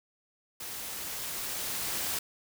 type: noise with level ramp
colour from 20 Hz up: white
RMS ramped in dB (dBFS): -40 to -32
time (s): 0.6-2.19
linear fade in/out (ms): 5
effects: none